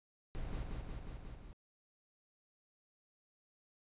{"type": "noise with echo", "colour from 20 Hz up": "brown", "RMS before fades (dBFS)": -41, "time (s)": [0.35, 0.63], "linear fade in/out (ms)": 0, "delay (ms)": 180, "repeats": 5, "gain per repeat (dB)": -2, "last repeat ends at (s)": 1.53, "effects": ["resampled to 8000 Hz"]}